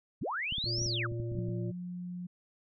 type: linear two-way sweep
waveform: sine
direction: up then down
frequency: 64.4 to 5940 to 1073 Hz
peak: -32 dBFS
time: 0.21-1.07 s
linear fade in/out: 10 ms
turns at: 0.84 s
type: clicks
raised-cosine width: 5 ms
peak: -29 dBFS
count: 12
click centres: 0.524 / 0.583 / 0.642 / 0.784 / 0.817 / 0.861 / 1.119 / 1.2 / 1.319 / 1.351 / 1.389 / 1.487 s
type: harmonic tone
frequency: 116.5 Hz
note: A#2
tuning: 1 cent flat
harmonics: 1 / 3 / 5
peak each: -34 / -40 / -48 dBFS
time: 0.65-1.72 s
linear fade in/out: 20 ms
type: tone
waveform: sine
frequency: 178.2 Hz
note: F3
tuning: 35 cents sharp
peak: -37 dBFS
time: 1.36-2.27 s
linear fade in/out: 10 ms
effects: none